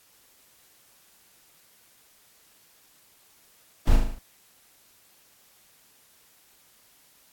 brown noise with echo, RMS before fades -18 dBFS, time 3.87-3.96 s, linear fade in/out 2 ms, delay 38 ms, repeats 6, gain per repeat -4 dB, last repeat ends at 4.188 s, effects white hiss -59 dBFS RMS until 7.32 s + AAC 64 kbps

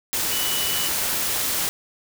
sine tone in noise, 2960 Hz, F#7, in tune, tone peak -28 dBFS, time 0.32-0.88 s, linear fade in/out 0 ms, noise white, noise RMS -24 dBFS, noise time 0.13-1.69 s, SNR -7 dB, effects none

